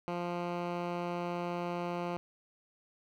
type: tone with low-pass filter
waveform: 10% pulse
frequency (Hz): 174.61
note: F3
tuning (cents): 0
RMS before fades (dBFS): -36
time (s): 0.08-2.17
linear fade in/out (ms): 0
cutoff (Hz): 2700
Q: 0.56
effects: 10-bit